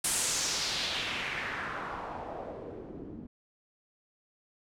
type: noise with low-pass filter sweep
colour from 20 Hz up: white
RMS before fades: -35 dBFS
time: 0.04-3.27 s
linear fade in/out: 5 ms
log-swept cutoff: 10000 to 240 Hz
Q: 2.2
effects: none